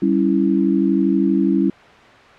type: chord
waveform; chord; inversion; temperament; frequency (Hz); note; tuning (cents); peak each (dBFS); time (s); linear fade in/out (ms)
sine; C# diminished; second; equal; 196 / 277.2 / 329.6; G3 / C#4 / E4; 0 / 0 / 0; -18; 0.02-1.7; 5
effects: white hiss -43 dBFS RMS until 2.38 s + low-pass 2000 Hz 12 dB/octave